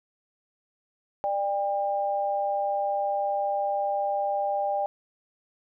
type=tone pair together; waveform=sine; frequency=594.6 / 800 Hz; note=D5 / G5; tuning=+21 / +35 cents; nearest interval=perfect fourth; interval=514 cents; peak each=-28 / -26 dBFS; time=1.24-4.86 s; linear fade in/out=0 ms; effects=none